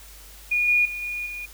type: tone with level steps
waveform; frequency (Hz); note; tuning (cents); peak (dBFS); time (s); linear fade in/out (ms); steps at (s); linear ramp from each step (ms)
sine; 2442; D#7; -33; -19 / -16 / -29 / -27 / -31; 0.51-1.46; 10; 0.68 / 0.85 / 1.02 / 1.26; 5
effects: added 50 Hz sine -46 dBFS peak until 1.53 s + white hiss -47 dBFS RMS until 1.53 s